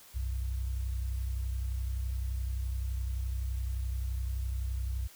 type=tone pair together; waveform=sine; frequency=63.11 / 94.8 Hz; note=B1 / F#2; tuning=+38 / +43 cents; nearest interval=perfect fifth; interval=705 cents; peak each=-31 / -40 dBFS; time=0.14-5.08 s; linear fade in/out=20 ms; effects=white hiss -55 dBFS RMS until 5.15 s